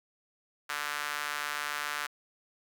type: tone with high-pass filter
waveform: sawtooth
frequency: 147.1 Hz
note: D3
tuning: 3 cents sharp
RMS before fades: -35 dBFS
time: 0.69-2.07 s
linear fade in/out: 10 ms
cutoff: 1400 Hz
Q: 1.9
effects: none